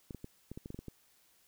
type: clicks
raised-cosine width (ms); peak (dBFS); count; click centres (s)
3; -30; 10; 0.108 / 0.147 / 0.244 / 0.516 / 0.575 / 0.659 / 0.704 / 0.745 / 0.79 / 0.883
effects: white hiss -68 dBFS RMS until 1.47 s